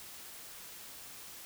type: silence
effects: white hiss -49 dBFS RMS until 1.45 s